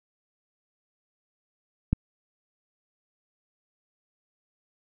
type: click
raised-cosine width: 5 ms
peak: -9 dBFS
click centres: 1.93 s
effects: none